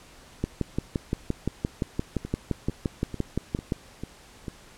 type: two click trains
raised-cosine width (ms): 3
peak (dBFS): -20 / -12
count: 6 / 20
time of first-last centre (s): 2.25-4.482 / 0.44-3.722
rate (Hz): 2.24 / 5.79
effects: pink hiss -51 dBFS RMS until 4.77 s + low-pass 10000 Hz 12 dB/octave